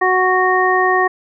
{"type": "harmonic tone", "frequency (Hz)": 370, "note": "F#4", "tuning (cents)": 0, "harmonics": [1, 2, 3, 5], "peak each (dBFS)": [-17, -17, -17, -17], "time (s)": [0.01, 1.08], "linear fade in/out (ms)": 10, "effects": []}